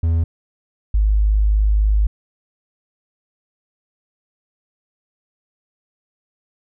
triangle / sine tone pair in turn, 82.41 / 51.92 Hz, E2 / G#1, 0 / 0 cents, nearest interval minor sixth, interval 800 cents, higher first, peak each -12 dBFS, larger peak neither, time 0.03-0.24 / 0.94-2.07 s, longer second, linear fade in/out 5 ms, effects none

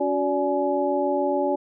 sine tone cluster, 280.7 / 367.8 / 579 / 843 Hz, C#4 / F#4 / D5 / G#5, +22 / -10 / -25 / +26 cents, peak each -27 / -26 / -24 / -27 dBFS, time 0-1.56 s, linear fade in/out 10 ms, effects none

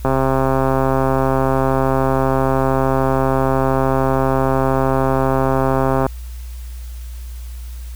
click train, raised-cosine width 1 ms, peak -3 dBFS, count 801, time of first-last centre 0.05-6.065 s, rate 133 Hz, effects added 60 Hz sine -27 dBFS peak until 7.95 s + white hiss -45 dBFS RMS until 7.95 s

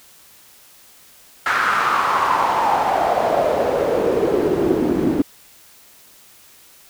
pink noise with band-pass filter sweep, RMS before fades -18 dBFS, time 1.46-5.22 s, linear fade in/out 2 ms, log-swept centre 1500 to 280 Hz, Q 4.5, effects white hiss -48 dBFS RMS until 6.89 s

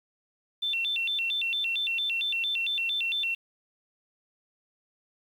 sine tone with vibrato, 3102 Hz, G7, 19 cents flat, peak -26 dBFS, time 0.62-3.35 s, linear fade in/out 10 ms, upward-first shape square, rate 4.4 Hz, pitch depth 230 cents each way, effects 9-bit

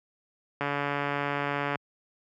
click train, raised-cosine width 0.5 ms, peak -14 dBFS, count 165, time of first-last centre 0.61-1.757 s, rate 143 Hz, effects high-pass 100 Hz 12 dB/octave

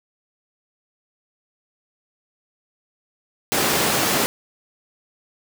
pink high-pass noise, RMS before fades -20 dBFS, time 3.52-4.26 s, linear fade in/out 0 ms, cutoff 190 Hz, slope 12 dB/octave, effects none

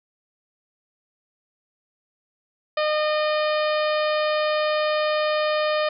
harmonic tone, 610 Hz, D#5, 34 cents flat, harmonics 1 / 2 / 3 / 4 / 5 / 6 / 7 / 8, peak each -21 / -27 / -31 / -33 / -35 / -37 / -38 / -39 dBFS, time 2.77-5.89 s, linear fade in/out 5 ms, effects none

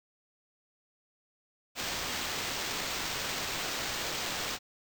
white noise with sample-and-hold, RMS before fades -35 dBFS, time 1.75-4.59 s, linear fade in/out 50 ms, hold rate 11025 Hz, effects none

